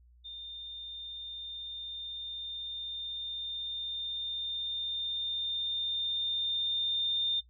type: tone with level ramp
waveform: sine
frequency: 3618 Hz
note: A7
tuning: 48 cents sharp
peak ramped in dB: -41 to -27 dBFS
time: 0.24-7.41 s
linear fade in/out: 20 ms
effects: noise-tail reverb RT60 0.1 s tail -18 dB re dry + added 60 Hz sine -57 dBFS peak until 7.49 s